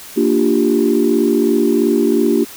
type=chord; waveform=sine; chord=G minor seventh; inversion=first; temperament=equal with one note detuned; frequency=230.5 / 293.7 / 349.2 / 392 Hz; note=Bb3 / D4 / F4 / G4; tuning=-19 / 0 / 0 / 0 cents; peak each=-16 dBFS; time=0.16-2.45 s; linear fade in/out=20 ms; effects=tanh soft clip ceiling -2 dBFS + white hiss -35 dBFS RMS until 2.56 s